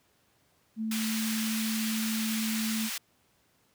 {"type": "tone", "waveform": "sine", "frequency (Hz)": 220.5, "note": "A3", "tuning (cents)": 4, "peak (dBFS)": -29, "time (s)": [0.76, 2.9], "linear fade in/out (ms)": 50}
{"type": "high-pass noise", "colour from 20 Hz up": "pink", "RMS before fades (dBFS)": -35, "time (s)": [0.91, 2.98], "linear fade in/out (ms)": 5, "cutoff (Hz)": 1900, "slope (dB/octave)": 12}
{"effects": ["pink hiss -68 dBFS RMS until 3.74 s", "high-pass 80 Hz 12 dB/octave"]}